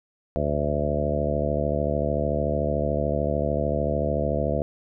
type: harmonic tone with a mistuned harmonic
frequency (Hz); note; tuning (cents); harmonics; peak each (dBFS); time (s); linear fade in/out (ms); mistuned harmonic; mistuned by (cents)
73.5; D2; +2; 1 / 2 / 3 / 4 / 5 / 6 / 7 / 8 / 9; -29 / -30 / -31 / -34 / -34 / -35 / -29 / -30 / -29; 0.36-4.62; 0; 1; +16
effects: none